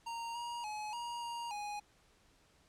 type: tone with pitch steps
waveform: square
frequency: 928 / 948 / 848 / 948 / 941 / 829 Hz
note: A#5 / A#5 / G#5 / A#5 / A#5 / G#5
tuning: -8 / +29 / +36 / +29 / +16 / -3 cents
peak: -40 dBFS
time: 0.06-1.8 s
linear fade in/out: 10 ms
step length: 290 ms
effects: pink hiss -68 dBFS RMS until 2.68 s + low-pass 9000 Hz 12 dB/octave